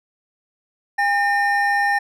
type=tone pair together; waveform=triangle; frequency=809 / 1816.1 Hz; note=G#5 / A#6; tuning=-46 / -46 cents; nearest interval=octave + major second; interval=1400 cents; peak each=-17 dBFS; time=0.98-1.99 s; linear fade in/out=10 ms; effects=none